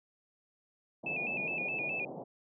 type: band-pass noise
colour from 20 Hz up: white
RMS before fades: -43 dBFS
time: 1.03-2.24 s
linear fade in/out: 10 ms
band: 130 to 790 Hz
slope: 48 dB/octave
type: tone with vibrato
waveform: sine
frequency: 2534 Hz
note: D#7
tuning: 31 cents sharp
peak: -33 dBFS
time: 1.06-2.05 s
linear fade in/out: 5 ms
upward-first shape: square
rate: 4.8 Hz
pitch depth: 60 cents each way
effects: none